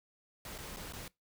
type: noise with dropouts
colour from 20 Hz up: pink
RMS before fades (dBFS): -45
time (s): 0.45-1.08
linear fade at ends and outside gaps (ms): 2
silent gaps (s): 0.581-0.585 / 0.763-0.769 / 0.925-0.934
effects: noise-tail reverb RT60 0.2 s tail -23 dB re dry